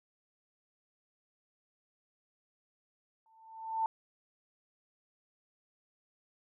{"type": "tone with exponential growth", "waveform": "sine", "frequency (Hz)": 892, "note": "A5", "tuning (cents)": 23, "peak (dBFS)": -26, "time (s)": [3.26, 3.86], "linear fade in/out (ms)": 1, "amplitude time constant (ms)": 130, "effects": []}